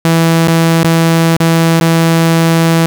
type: tone with dropouts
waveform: sawtooth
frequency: 164.81 Hz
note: E3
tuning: in tune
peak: -3 dBFS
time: 0.05-2.86 s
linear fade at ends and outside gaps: 0 ms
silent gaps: 0.473-0.483 / 0.831-0.845 / 1.367-1.402 / 1.8-1.811 s
effects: none